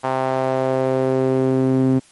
sawtooth tone with band-pass filter sweep, 131.3 Hz, C3, 6 cents sharp, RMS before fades -18 dBFS, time 0.03-2 s, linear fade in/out 20 ms, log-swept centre 850 to 260 Hz, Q 2.1, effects white hiss -51 dBFS RMS until 2.11 s + MP3 48 kbps

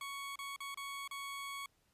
20% pulse tone with dropouts, 1113 Hz, C#6, 7 cents sharp, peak -37 dBFS, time 0.01-1.66 s, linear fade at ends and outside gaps 2 ms, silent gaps 0.357-0.389 / 0.562-0.604 / 0.745-0.773 / 1.077-1.111 s, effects pink hiss -75 dBFS RMS until 1.93 s + resampled to 32000 Hz

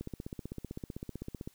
click train, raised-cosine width 3 ms, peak -26 dBFS, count 24, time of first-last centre 0.01-1.475 s, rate 15.7 Hz, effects white hiss -66 dBFS RMS until 1.54 s

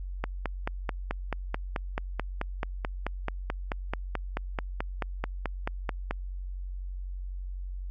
click train, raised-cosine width 0.5 ms, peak -14 dBFS, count 28, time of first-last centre 0.24-6.11 s, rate 4.6 Hz, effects added 46 Hz sine -33 dBFS peak until 7.9 s + MP3 64 kbps

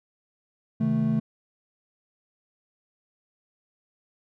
triangle chord, A diminished, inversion first, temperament just, 132 / 158.4 / 220 Hz, C3 / Eb3 / A3, +16 / +31 / 0 cents, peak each -27 / -26 / -21 dBFS, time 0.8-1.2 s, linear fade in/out 10 ms, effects none

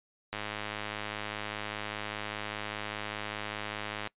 click train, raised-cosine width 0.3 ms, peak -19 dBFS, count 394, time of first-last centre 0.33-4.073 s, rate 105 Hz, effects noise-tail reverb RT60 0.1 s tail -22 dB re dry + resampled to 8000 Hz

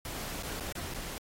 pink noise with dropouts, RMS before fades -39 dBFS, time 0.05-1.18 s, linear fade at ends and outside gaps 1 ms, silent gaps 0.426-0.432 / 0.6-0.606 / 0.724-0.753 / 0.939-0.945 s, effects AAC 48 kbps

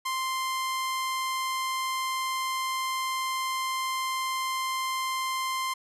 sawtooth tone, 1046.5 Hz, C6, in tune, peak -24 dBFS, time 0.05-5.74 s, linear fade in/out 10 ms, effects resampled to 32000 Hz

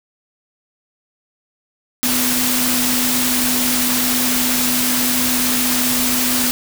sine tone in noise, 249.1 Hz, B3, 15 cents sharp, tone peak -21 dBFS, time 2.03-6.51 s, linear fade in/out 0 ms, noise white, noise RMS -18 dBFS, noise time 2.03-6.51 s, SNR -6 dB, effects none

